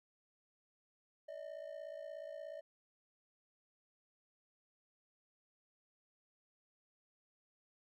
triangle ring-modulated tone, 608 Hz, D#5, 40 cents flat, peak -40 dBFS, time 1.28-2.61 s, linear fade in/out 10 ms, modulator 28.4 Hz, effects none

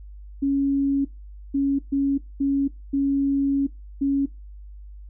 sine tone bursts at uneven times, 277.2 Hz, C#4, in tune, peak -18 dBFS, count 6, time 0.42-1.05 / 1.54-1.79 / 1.92-2.18 / 2.4-2.68 / 2.93-3.67 / 4.01-4.26 s, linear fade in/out 10 ms, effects noise-tail reverb RT60 0.2 s tail -18 dB re dry + added 50 Hz sine -38 dBFS peak until 5.09 s

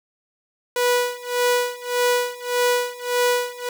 sawtooth tone with tremolo, 490 Hz, B4, 14 cents flat, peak -12 dBFS, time 0.76-3.69 s, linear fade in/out 2 ms, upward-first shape sine, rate 1.7 Hz, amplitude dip 90%, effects 7-bit

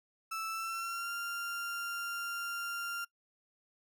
35% pulse tone with pitch glide, 1318.5 to 1390.5 Hz, E6 to F6, 0 to -8 cents, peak -34 dBFS, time 0.31-3.05 s, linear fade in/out 10 ms, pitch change +92 cents, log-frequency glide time 0.49-1.12 s, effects noise-tail reverb RT60 0.1 s tail -23 dB re dry

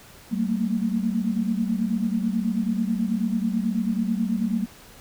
sine tone cluster, 191.2 / 224.3 / 233.5 Hz, G3 / A3 / A#3, -43 / +34 / +3 cents, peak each -26 / -25 / -27 dBFS, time 0.31-4.66 s, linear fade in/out 20 ms, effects pink hiss -48 dBFS RMS until 5 s

